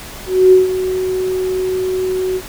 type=tone with ADSR envelope; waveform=sine; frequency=372.1 Hz; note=F#4; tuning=10 cents sharp; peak=-3 dBFS; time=0.26-2.42 s; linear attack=260 ms; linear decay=150 ms; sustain=-12 dB; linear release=60 ms; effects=pink hiss -32 dBFS RMS until 2.48 s